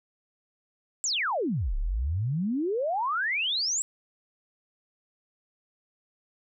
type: exponential two-way sweep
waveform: sine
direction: down then up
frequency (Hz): 7902 to 31.62 to 7902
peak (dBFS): -25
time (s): 1.04-3.82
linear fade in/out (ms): 0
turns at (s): 1.76
effects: none